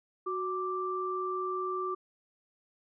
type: tone pair together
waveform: sine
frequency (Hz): 370 / 1174.7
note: F#4 / D6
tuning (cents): 0 / 0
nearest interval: octave + minor sixth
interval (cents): 2000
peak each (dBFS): -34 / -33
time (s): 0.26-1.95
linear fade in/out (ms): 10
effects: none